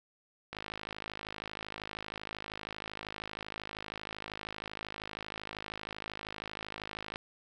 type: click train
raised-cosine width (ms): 0.3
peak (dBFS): -23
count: 351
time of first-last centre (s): 0.53-7.159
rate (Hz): 52.8
effects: 10-bit